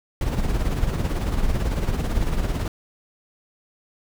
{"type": "noise with tremolo", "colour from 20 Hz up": "brown", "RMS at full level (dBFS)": -20, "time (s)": [0.21, 2.68], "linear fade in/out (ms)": 2, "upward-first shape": "sine", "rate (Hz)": 18, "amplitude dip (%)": 55, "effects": []}